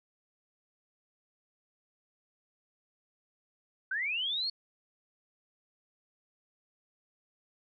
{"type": "linear sweep", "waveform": "sine", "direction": "up", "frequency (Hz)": [1480, 4435], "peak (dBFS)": -30, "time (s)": [3.91, 4.5], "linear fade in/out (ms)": 5, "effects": []}